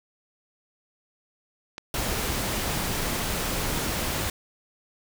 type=clicks; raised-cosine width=0.2 ms; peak=-18 dBFS; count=2; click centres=1.781 / 3.03 s
type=noise; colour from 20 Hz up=pink; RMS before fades=-28 dBFS; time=1.94-4.3 s; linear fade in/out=2 ms
effects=none